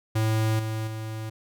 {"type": "tone with level steps", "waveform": "square", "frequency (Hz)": 110, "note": "A2", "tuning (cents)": 0, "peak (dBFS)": [-22, -28, -32], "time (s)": [0.15, 1.3], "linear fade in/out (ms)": 10, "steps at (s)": [0.59, 0.87], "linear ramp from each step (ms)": 5, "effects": []}